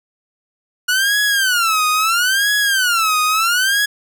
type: tone with vibrato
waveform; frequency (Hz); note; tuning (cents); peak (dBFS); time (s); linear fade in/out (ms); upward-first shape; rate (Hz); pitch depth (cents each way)
sawtooth; 1444; F#6; -43; -10; 0.88-3.86; 10; sine; 0.75; 260
effects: none